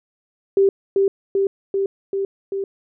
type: tone with echo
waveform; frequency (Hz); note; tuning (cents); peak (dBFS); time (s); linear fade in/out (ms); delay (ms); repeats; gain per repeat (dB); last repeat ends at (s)
sine; 392; G4; 0; -11; 0.57-0.69; 2; 390; 5; -2; 2.64
effects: none